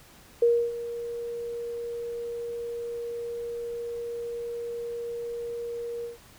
sine tone with ADSR envelope, 471.4 Hz, A#4, 19 cents sharp, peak -16 dBFS, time 0.42-6.18 s, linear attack 5 ms, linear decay 290 ms, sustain -15 dB, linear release 140 ms, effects pink hiss -53 dBFS RMS until 6.38 s

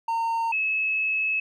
triangle / sine tone pair in turn, 915 / 2588 Hz, A#5 / E7, -32 / -32 cents, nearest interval octave + tritone, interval 1800 cents, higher second, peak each -21 / -22 dBFS, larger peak first, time 0.08-0.52 / 0.52-1.4 s, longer second, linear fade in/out 5 ms, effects none

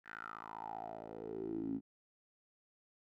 10% pulse tone with band-pass filter sweep, 55.1 Hz, A1, 3 cents sharp, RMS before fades -44 dBFS, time 0.04-1.81 s, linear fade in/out 50 ms, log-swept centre 1700 to 250 Hz, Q 7.3, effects none

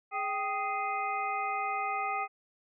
harmonic tone with a mistuned harmonic, 415.1 Hz, G#4, 1 cent flat, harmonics 1 / 2 / 3 / 5 / 6, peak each -45 / -33 / -34 / -39 / -40 dBFS, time 0.11-2.28 s, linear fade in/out 50 ms, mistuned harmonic 2, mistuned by -100 cents, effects none

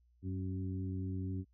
harmonic tone with a mistuned harmonic, 94.2 Hz, F#2, 32 cents sharp, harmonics 1 / 2 / 3 / 4, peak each -37 / -43 / -43 / -51 dBFS, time 0.22-1.45 s, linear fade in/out 50 ms, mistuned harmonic 3, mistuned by -26 cents, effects added 60 Hz sine -66 dBFS peak until 1.53 s

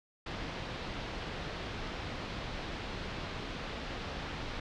pink low-pass noise, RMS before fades -40 dBFS, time 0.26-4.6 s, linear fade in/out 5 ms, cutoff 4400 Hz, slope 24 dB/octave, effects none

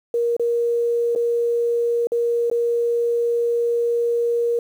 sine tone with dropouts, 471.5 Hz, A#4, 20 cents sharp, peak -17 dBFS, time 0.14-4.59 s, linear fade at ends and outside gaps 2 ms, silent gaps 0.366-0.396 / 1.151-1.159 / 2.071-2.119 / 2.5-2.513 s, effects 8-bit

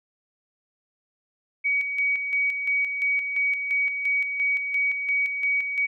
sine tone with tremolo, 2260 Hz, C#7, 33 cents sharp, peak -20 dBFS, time 1.64-5.87 s, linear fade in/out 20 ms, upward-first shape square, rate 2.9 Hz, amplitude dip 50%, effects none

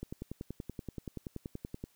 click train, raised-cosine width 3 ms, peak -26 dBFS, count 20, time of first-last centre 0.03-1.84 s, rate 10.5 Hz, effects white hiss -69 dBFS RMS until 1.95 s

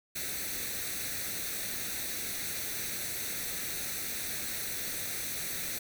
white noise with comb filter, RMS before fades -36 dBFS, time 0.15-5.79 s, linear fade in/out 10 ms, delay 0.49 ms, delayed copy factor +0.65, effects none

